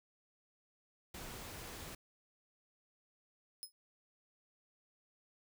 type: noise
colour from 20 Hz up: pink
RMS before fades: -48 dBFS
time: 1.14-1.95 s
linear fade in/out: 5 ms
type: tone with exponential decay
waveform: 20% pulse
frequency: 5130 Hz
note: E8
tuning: 48 cents flat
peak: -34 dBFS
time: 3.63-3.72 s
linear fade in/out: 0 ms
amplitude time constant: 19 ms
effects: none